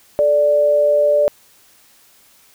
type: tone pair together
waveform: sine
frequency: 434.9 / 587.3 Hz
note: A4 / D5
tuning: -20 / 0 cents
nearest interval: perfect fourth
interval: 520 cents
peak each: -22 / -11 dBFS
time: 0.19-1.28 s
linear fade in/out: 0 ms
effects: white hiss -51 dBFS RMS until 2.54 s